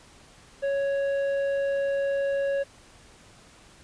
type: tone with tanh clipping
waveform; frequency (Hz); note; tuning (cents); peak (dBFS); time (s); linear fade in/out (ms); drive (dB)
triangle; 555; C#5; +2; -25; 0.62-2.64; 20; 12
effects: pink hiss -53 dBFS RMS until 3.83 s + resampled to 22050 Hz